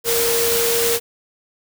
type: tone in noise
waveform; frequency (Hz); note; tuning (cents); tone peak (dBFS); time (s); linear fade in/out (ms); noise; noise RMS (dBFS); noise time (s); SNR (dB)
sine; 466.2; A#4; 0; -19; 0.04-1; 50; white; -20; 0.04-1; -2
effects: none